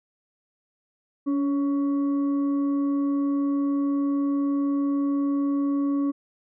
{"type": "tone with frequency modulation", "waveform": "sine", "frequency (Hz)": 282.4, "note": "C#4", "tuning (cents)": 32, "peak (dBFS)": -21, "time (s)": [1.26, 6.12], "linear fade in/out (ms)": 20, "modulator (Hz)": 836, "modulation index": 0.25, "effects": []}